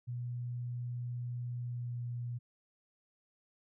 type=tone with pitch glide; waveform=sine; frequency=121.8 to 120.61 Hz; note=B2 to B2; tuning=-24 to -41 cents; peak=-36 dBFS; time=0.07-2.39 s; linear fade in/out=20 ms; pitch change=-17 cents; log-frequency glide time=1.57-2.06 s; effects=none